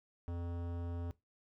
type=tone with hard clipping; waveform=sine; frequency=86 Hz; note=F2; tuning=26 cents flat; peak=-40 dBFS; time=0.28-1.11 s; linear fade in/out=0 ms; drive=18 dB; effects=noise-tail reverb RT60 0.2 s tail -19 dB re dry